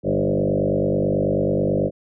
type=tone with frequency modulation; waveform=sine; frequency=349.2 Hz; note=F4; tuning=in tune; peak=-17 dBFS; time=0.03-1.91 s; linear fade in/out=50 ms; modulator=49.2 Hz; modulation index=4.9; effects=none